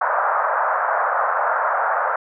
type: band-pass noise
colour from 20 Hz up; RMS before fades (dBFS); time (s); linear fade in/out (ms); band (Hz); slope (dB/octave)
white; -20; 0.01-2.16; 5; 560 to 1500; 48
effects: none